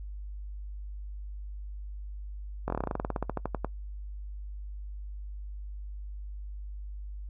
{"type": "slowing click train", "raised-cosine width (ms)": 1, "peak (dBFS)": -16, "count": 20, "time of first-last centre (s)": [2.68, 3.646], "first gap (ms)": 21, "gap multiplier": 1.09, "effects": ["noise-tail reverb RT60 0.1 s tail -21 dB re dry", "added 50 Hz sine -37 dBFS peak until 7.29 s"]}